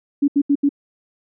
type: tone bursts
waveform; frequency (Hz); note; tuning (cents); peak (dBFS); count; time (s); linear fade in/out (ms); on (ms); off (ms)
sine; 283.9; C#4; +41; -12; 4; 0.22-0.692; 10; 61; 76
effects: none